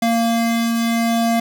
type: tone pair together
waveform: square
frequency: 230.9 / 692 Hz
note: A#3 / F5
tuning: -16 / -16 cents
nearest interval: octave + perfect fifth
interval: 1900 cents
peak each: -17 / -23 dBFS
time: 0.02-1.4 s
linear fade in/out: 5 ms
effects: none